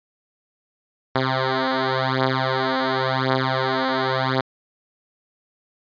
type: beating tone pair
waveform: 5% pulse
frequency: 130.81 / 131.73 Hz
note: C3 / C3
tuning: 0 / +12 cents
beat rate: 0.92 Hz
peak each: -11 dBFS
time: 1.15-4.41 s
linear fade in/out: 5 ms
effects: resampled to 11025 Hz